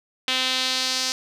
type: tone with band-pass filter sweep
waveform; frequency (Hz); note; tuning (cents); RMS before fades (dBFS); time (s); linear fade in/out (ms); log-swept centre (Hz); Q
sawtooth; 258; C4; -24; -24; 0.28-1.12; 0; 3300 to 5200; 2.4
effects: none